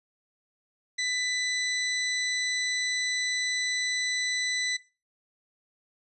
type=tone; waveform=20% pulse; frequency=1993 Hz; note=B6; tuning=15 cents sharp; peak=-22 dBFS; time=0.98-4.77 s; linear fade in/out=10 ms; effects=noise-tail reverb RT60 0.3 s tail -17 dB re dry + resampled to 24000 Hz